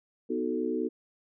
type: chord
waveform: sine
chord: B dominant seventh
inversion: none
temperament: equal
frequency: 246.9 / 311.1 / 370 / 440 Hz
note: B3 / D#4 / F#4 / A4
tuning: 0 / 0 / 0 / 0 cents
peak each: -33 dBFS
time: 0.29-0.89 s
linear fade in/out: 20 ms
effects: none